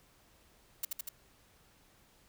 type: noise with echo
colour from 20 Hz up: blue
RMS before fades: -34 dBFS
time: 0.83-0.85 s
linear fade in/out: 5 ms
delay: 80 ms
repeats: 3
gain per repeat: -2 dB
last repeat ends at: 1.09 s
effects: pink hiss -65 dBFS RMS until 2.28 s